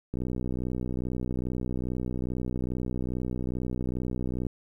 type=click train; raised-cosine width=3 ms; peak=-19 dBFS; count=271; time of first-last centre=0.14-4.467 s; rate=62.4 Hz; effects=10-bit